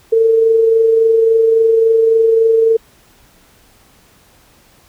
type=tone with amplitude modulation; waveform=sine; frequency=450.9 Hz; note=A4; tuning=42 cents sharp; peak=-6 dBFS; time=0.12-2.77 s; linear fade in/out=10 ms; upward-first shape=sine; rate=23.6 Hz; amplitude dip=35%; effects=pink hiss -49 dBFS RMS until 4.88 s